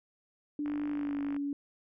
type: tone with pitch glide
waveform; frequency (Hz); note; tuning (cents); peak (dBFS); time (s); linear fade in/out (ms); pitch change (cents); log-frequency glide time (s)
sine; 293.7 to 284; D4 to C#4; 0 to +42; -31; 0.59-1.53; 2; -58; 0.88-1.19
type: click train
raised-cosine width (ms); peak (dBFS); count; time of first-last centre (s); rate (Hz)
0.5; -30; 37; 0.66-1.365; 51.1
effects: none